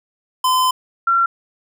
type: tone pair in turn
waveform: square / sine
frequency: 1023 / 1365.5 Hz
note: C6 / F6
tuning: -39 / -39 cents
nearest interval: perfect fourth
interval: 500 cents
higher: second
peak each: -14 / -12 dBFS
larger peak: second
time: 0.44-0.71 / 1.07-1.26 s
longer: first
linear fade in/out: 5 ms
effects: none